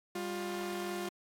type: tone pair together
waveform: sawtooth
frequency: 198.38 / 353.1 Hz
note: G3 / F4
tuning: +21 / +19 cents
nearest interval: minor seventh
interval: 998 cents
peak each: -37 / -33 dBFS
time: 0.15-1.09 s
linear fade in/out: 5 ms
effects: AAC 64 kbps